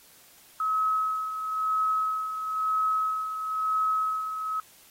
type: tone with tremolo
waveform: sine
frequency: 1282 Hz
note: E6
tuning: 49 cents flat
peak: -22 dBFS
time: 0.6-4.6 s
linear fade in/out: 2 ms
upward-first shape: sine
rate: 1 Hz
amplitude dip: 60%
effects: white hiss -55 dBFS RMS until 4.9 s + AAC 48 kbps